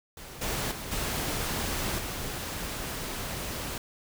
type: noise with level steps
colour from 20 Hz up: pink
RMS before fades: -44 / -31 / -38 / -31 / -35 dBFS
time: 0.17-3.78 s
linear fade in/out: 2 ms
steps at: 0.41 / 0.71 / 0.91 / 1.98 s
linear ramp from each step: 10 ms
effects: none